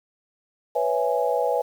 sine chord, C# minor seventh, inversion third, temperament equal, 493.9 / 554.4 / 659.3 / 830.6 Hz, B4 / C#5 / E5 / G#5, 0 / 0 / 0 / 0 cents, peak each -24 / -26 / -27 / -26 dBFS, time 0.75-1.62 s, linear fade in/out 10 ms, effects 8-bit

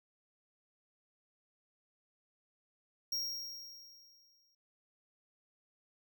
square tone with exponential decay, 5590 Hz, F8, 1 cent sharp, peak -33 dBFS, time 3.12-4.55 s, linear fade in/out 5 ms, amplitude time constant 310 ms, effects none

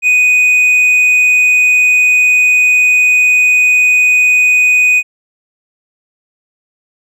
sine tone with hard clipping, 2489 Hz, D#7, in tune, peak -7 dBFS, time 0.02-5.03 s, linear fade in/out 50 ms, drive 3 dB, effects none

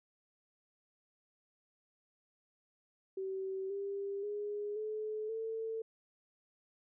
sine tone with pitch steps, 382.9 / 398 / 413.7 / 430 / 447 Hz, G4 / G4 / G#4 / A4 / A4, -41 / +26 / -7 / -40 / +27 cents, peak -36 dBFS, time 3.17-5.82 s, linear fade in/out 5 ms, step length 530 ms, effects none

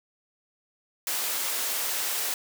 white high-pass noise, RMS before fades -29 dBFS, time 1.07-2.34 s, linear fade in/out 2 ms, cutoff 420 Hz, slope 12 dB/octave, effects none

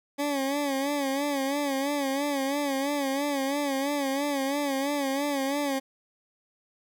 20% pulse tone with vibrato, 279.4 Hz, C#4, 14 cents sharp, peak -21 dBFS, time 0.18-5.8 s, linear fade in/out 20 ms, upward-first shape sine, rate 3 Hz, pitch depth 76 cents each way, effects none

